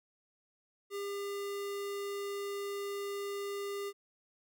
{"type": "tone", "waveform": "square", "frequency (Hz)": 401.8, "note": "G4", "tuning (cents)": 43, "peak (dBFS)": -37, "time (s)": [0.9, 3.93], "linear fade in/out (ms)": 50, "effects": []}